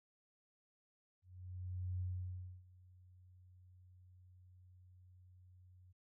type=tone with ADSR envelope; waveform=sine; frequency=91.1 Hz; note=F#2; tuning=26 cents flat; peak=-37 dBFS; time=1.22-5.93 s; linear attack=780 ms; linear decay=630 ms; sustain=-23 dB; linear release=18 ms; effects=none